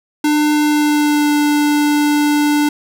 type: tone with pitch glide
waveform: square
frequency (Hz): 299.4 to 294.9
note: D4 to D4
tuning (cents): +33 to +7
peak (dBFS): -12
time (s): 0.24-2.69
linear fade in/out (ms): 5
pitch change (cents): -26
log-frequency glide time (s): 0.59-1.32
effects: none